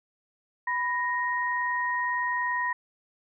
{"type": "tone pair together", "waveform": "sine", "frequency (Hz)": [990, 1868.9], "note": ["B5", "A#6"], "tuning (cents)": [4, 4], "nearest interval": "major seventh", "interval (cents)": 1100, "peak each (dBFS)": -28, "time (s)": [0.67, 2.73], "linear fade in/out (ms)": 5, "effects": []}